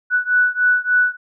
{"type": "beating tone pair", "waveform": "sine", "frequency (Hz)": [1480, 1483.4], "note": ["F#6", "F#6"], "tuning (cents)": [0, 4], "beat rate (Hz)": 3.4, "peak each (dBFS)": [-16, -17], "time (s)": [0.1, 1.17], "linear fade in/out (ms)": 50, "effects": []}